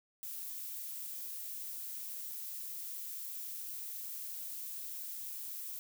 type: noise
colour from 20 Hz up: violet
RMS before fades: -43 dBFS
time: 0.23-5.79 s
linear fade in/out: 0 ms
effects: none